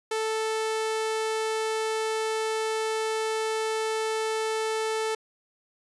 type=tone; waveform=sawtooth; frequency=440 Hz; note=A4; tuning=in tune; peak=-22 dBFS; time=0.11-5.15 s; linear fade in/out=5 ms; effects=resampled to 24000 Hz